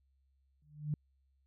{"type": "tone with exponential growth", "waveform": "sine", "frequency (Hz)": 150, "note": "D3", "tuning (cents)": 37, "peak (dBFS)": -29, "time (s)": [0.62, 0.94], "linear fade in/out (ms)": 2, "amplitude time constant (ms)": 68, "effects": ["added 67 Hz sine -70 dBFS peak until 1.46 s"]}